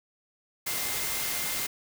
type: tone in noise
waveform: sine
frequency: 2093 Hz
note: C7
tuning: in tune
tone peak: -40 dBFS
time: 0.66-1.67 s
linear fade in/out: 10 ms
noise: white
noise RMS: -31 dBFS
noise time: 0.66-1.67 s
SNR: -12 dB
effects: none